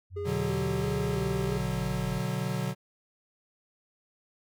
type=linear sweep; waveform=sine; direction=down; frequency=92.5 to 43.65 Hz; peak=-37 dBFS; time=0.1-2.22 s; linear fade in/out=50 ms
type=tone with vibrato; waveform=triangle; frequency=400.5 Hz; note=G4; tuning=37 cents sharp; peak=-30 dBFS; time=0.16-1.58 s; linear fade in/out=10 ms; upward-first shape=square; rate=1.5 Hz; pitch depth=38 cents each way
type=chord; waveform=square; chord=B minor; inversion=none; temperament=equal; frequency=123.47 / 146.83 / 185 Hz; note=B2 / D3 / F#3; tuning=0 / 0 / 0 cents; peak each=-34 dBFS; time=0.24-2.75 s; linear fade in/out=50 ms
effects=none